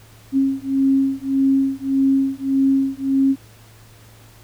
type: beating tone pair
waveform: sine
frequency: 269.5 / 271.2 Hz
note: C#4 / C#4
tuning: -49 / -38 cents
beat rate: 1.7 Hz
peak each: -18 dBFS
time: 0.32-3.36 s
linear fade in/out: 50 ms
effects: added 110 Hz sine -46 dBFS peak until 4.43 s + pink hiss -49 dBFS RMS until 4.43 s